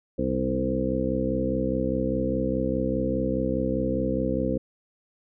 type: harmonic tone with a mistuned harmonic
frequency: 64.9 Hz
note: C2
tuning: 13 cents flat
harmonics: 1 / 2 / 3 / 4 / 5 / 7 / 8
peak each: -33 / -35 / -30 / -29 / -31 / -32 / -29 dBFS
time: 0.18-4.58 s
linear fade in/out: 10 ms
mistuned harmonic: 2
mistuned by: -16 cents
effects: none